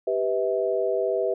sine chord, E minor, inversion first, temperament equal with one note detuned, 392 / 493.9 / 646.1 Hz, G4 / B4 / E5, 0 / 0 / -35 cents, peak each -26 dBFS, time 0.07-1.34 s, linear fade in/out 5 ms, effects none

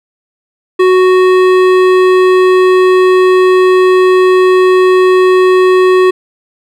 sine tone with hard clipping, 370 Hz, F#4, in tune, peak -6 dBFS, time 0.79-6.11 s, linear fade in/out 10 ms, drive 14 dB, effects none

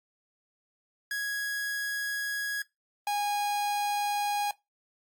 45% pulse tone pair in turn, 1661.2 / 822 Hz, G#6 / G#5, 0 / -18 cents, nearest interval octave, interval 1218 cents, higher first, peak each -30 / -27 dBFS, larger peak second, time 1.11-2.62 / 3.07-4.51 s, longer first, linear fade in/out 2 ms, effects noise-tail reverb RT60 0.2 s tail -22 dB re dry + AAC 64 kbps

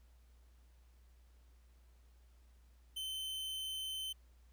45% pulse tone, 3073 Hz, G7, 35 cents flat, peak -39 dBFS, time 2.96-4.13 s, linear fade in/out 10 ms, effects added 60 Hz sine -61 dBFS peak until 4.52 s + pink hiss -75 dBFS RMS until 4.52 s

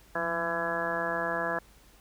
harmonic tone with a mistuned harmonic, 167.9 Hz, E3, 32 cents sharp, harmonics 1 / 2 / 3 / 4 / 5 / 6 / 7 / 8 / 9 / 10, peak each -42 / -40 / -36 / -34 / -42 / -36 / -42 / -38 / -44 / -33 dBFS, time 0.15-1.59 s, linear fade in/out 5 ms, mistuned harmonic 1, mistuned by +85 cents, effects added 50 Hz sine -59 dBFS peak until 2 s + pink hiss -59 dBFS RMS until 2 s

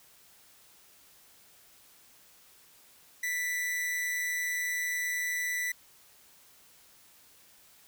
45% pulse tone with amplitude modulation, 1975.5 Hz, B6, in tune, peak -28 dBFS, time 3.23-5.72 s, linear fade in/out 5 ms, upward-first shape sine, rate 171 Hz, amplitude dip 40%, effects white hiss -59 dBFS RMS until 7.87 s

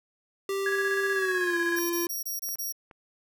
square tone with pitch glide, 392 to 343.2 Hz, G4 to F4, 0 to -30 cents, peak -28 dBFS, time 0.49-2.07 s, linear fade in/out 2 ms, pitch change -230 cents, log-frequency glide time 1.13-1.58 s
sine tone with tremolo, 1661.2 Hz, G#6, in tune, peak -25 dBFS, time 0.66-1.79 s, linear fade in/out 2 ms, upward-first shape square, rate 16 Hz, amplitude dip 50%
5% pulse tone bursts, 5660 Hz, F8, 22 cents sharp, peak -25 dBFS, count 6, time 1.76-2.725 s, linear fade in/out 10 ms, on 140 ms, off 25 ms
clicks, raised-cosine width 0.5 ms, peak -34 dBFS, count 3, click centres 2.488 / 2.556 / 2.912 s
effects none

